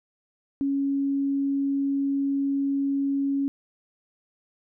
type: tone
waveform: sine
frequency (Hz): 277.2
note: C#4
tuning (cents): 0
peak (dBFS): -22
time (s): 0.61-3.48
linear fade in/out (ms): 0
effects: none